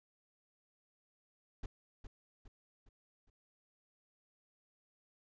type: noise with echo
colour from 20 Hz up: brown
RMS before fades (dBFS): -40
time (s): 1.63-1.66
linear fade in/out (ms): 5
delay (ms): 410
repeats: 4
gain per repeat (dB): -7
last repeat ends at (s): 3.3
effects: resampled to 16000 Hz